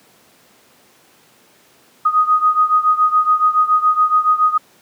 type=beating tone pair; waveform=sine; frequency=1244.5 / 1251.6 Hz; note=D#6 / D#6; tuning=0 / +10 cents; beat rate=7.1 Hz; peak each=-13 / -16 dBFS; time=2.05-4.58 s; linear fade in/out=10 ms; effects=pink hiss -51 dBFS RMS until 4.81 s + high-pass 200 Hz 12 dB/octave